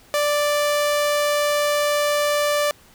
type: tone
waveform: sawtooth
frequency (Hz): 587.3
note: D5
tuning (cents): 0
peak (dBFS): -14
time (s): 0.14-2.71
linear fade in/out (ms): 0
effects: pink hiss -51 dBFS RMS until 2.94 s